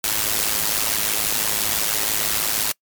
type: noise with amplitude modulation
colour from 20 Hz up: white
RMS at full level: -18 dBFS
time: 0.04-2.72 s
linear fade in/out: 2 ms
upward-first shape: sine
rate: 106 Hz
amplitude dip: 75%
effects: noise-tail reverb RT60 0.1 s tail -26 dB re dry + MP3 96 kbps